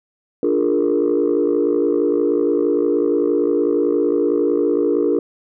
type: chord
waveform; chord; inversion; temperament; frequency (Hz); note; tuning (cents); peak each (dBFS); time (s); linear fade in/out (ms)
sine; Bb dominant seventh; first; equal; 293.7 / 349.2 / 415.3 / 466.2; D4 / F4 / Ab4 / Bb4; 0 / 0 / 0 / 0; -19; 0.43-5.19; 2
effects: tanh soft clip ceiling -8 dBFS